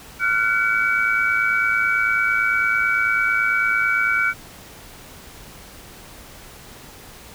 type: tone cluster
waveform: sine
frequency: 1389 / 1498 / 2278 Hz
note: F6 / F#6 / C#7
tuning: -10 / +21 / +47 cents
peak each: -21 dBFS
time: 0.19-4.34 s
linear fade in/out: 50 ms
effects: pink hiss -42 dBFS RMS until 7.34 s